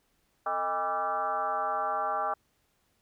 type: tone with frequency modulation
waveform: sine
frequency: 987.8 Hz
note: B5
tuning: in tune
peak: -27 dBFS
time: 0.46-2.34 s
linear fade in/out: 5 ms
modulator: 181 Hz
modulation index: 2.1
effects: pink hiss -72 dBFS RMS until 3.01 s